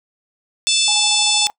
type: harmonic tone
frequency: 880 Hz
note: A5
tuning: in tune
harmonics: 3 / 4 / 5 / 6 / 7 / 8 / 9 / 10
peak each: -23 / -17 / -24 / -21 / -26 / -26 / -23 / -25 dBFS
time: 0.67-1.47 s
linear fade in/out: 0 ms
type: tone with tremolo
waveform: sine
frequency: 835 Hz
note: G#5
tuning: 9 cents sharp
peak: -23 dBFS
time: 0.88-1.5 s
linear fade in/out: 0 ms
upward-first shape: square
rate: 13 Hz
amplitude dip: 45%
effects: noise-tail reverb RT60 0.1 s tail -22 dB re dry